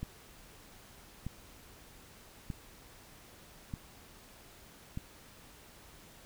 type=click train; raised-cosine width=5 ms; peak=-25 dBFS; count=5; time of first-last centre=0.03-4.974 s; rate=0.809 Hz; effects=pink hiss -56 dBFS RMS until 6.25 s